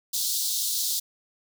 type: high-pass noise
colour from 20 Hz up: pink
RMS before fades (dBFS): -27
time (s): 0.13-1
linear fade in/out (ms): 10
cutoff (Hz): 3700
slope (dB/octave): 48
effects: none